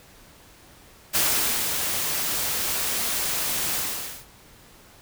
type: noise with ADSR envelope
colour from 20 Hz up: white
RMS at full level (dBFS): -21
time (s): 1.13-4.26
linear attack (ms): 27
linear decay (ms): 500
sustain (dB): -5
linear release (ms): 510
effects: pink hiss -51 dBFS RMS until 5.01 s

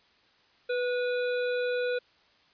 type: harmonic tone with a mistuned harmonic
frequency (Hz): 493.9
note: B4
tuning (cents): 0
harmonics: 1 / 3 / 5 / 7 / 8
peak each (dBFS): -27 / -35 / -41 / -48 / -44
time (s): 0.69-1.99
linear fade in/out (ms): 10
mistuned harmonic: 3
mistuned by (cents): -26
effects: white hiss -63 dBFS RMS until 2.53 s + resampled to 11025 Hz

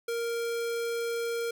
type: tone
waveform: square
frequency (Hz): 466.2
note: A#4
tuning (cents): 0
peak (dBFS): -30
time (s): 0.08-1.51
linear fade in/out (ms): 5
effects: none

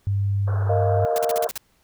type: tone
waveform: sine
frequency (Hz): 99.7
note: G2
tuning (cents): +30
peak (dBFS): -19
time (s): 0.07-1.05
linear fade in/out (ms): 0
type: band-pass noise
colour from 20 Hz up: pink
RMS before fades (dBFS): -36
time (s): 0.47-1.5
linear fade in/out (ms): 10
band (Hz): 380 to 1600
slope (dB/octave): 96
type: chord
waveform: sine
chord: Bb suspended fourth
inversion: none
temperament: just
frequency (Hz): 466.2 / 621.6 / 699.2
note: Bb4 / Eb5 / F5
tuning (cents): 0 / -2 / +2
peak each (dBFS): -24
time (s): 0.69-1.47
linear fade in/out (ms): 5
type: noise bursts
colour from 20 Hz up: white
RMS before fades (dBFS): -30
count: 7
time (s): 1.16-1.577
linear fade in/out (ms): 0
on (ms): 21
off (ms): 45
effects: pink hiss -63 dBFS RMS until 1.83 s

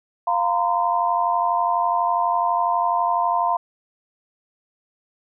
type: chord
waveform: sine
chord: F suspended fourth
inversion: none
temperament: equal with one note detuned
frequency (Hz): 698.5 / 932.3 / 1024.4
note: F5 / Bb5 / C6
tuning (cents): 0 / 0 / -37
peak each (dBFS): -22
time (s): 0.27-3.57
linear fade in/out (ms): 5
effects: none

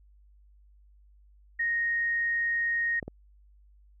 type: tone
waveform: sine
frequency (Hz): 1864.7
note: A#6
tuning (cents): 0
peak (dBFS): -25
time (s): 1.59-3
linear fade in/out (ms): 10
type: clicks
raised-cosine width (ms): 2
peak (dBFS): -24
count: 2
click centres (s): 3.028 / 3.08
effects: added 50 Hz sine -55 dBFS peak until 4 s

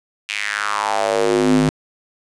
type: tone with high-pass filter sweep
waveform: square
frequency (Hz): 51.9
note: G#1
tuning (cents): 0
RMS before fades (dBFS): -18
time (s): 0.29-1.69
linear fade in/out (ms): 0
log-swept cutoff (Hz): 2600 to 190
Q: 4
effects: resampled to 22050 Hz + 7-bit

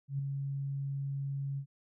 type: tone with ADSR envelope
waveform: sine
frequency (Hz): 138.59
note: C#3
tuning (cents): 0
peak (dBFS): -29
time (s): 0.08-1.66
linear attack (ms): 110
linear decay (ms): 5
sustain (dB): -4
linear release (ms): 80
effects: none

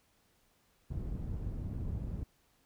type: low-pass noise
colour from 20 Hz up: white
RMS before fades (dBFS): -38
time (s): 0.9-2.24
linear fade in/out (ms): 10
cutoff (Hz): 110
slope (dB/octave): 12
effects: pink hiss -71 dBFS RMS until 2.65 s

